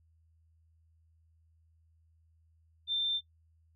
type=tone; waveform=sine; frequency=3576 Hz; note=A7; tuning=27 cents sharp; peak=-29 dBFS; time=2.87-3.21 s; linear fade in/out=50 ms; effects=noise-tail reverb RT60 0.1 s tail -19 dB re dry + added 81 Hz sine -64 dBFS peak until 3.75 s